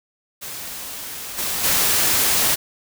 white noise with level steps, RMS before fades -32 / -24 / -18 dBFS, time 0.41-2.56 s, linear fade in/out 20 ms, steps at 1.37 / 1.63 s, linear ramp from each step 20 ms, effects none

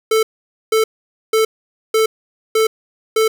square tone bursts, 440.9 Hz, A4, 4 cents sharp, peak -12 dBFS, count 6, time 0.11-3.28 s, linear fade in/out 5 ms, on 120 ms, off 490 ms, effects none

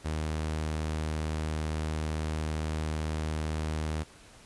sawtooth tone, 77.78 Hz, D#2, in tune, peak -26 dBFS, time 0.04-4.04 s, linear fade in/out 20 ms, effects pink hiss -54 dBFS RMS until 4.45 s + resampled to 24000 Hz

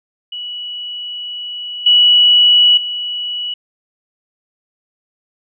sine tone with level steps, 2938 Hz, F#7, 13 cents flat, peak -23 / -6 / -19 dBFS, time 0.32-3.54 s, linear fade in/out 5 ms, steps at 1.86 / 2.77 s, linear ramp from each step 5 ms, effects none

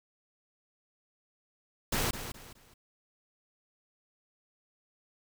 pink noise with echo, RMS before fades -30 dBFS, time 1.92-2.11 s, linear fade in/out 5 ms, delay 210 ms, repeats 3, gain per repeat -10 dB, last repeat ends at 2.74 s, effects none

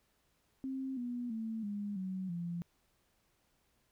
sine tone with pitch steps, 265.3 / 243.3 / 223.1 / 204.6 / 187.6 / 172.03 Hz, C4 / B3 / A3 / G#3 / F#3 / F3, +24 / -26 / +24 / -26 / +24 / -26 cents, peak -36 dBFS, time 0.64-2.62 s, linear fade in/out 0 ms, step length 330 ms, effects pink hiss -75 dBFS RMS until 3.91 s

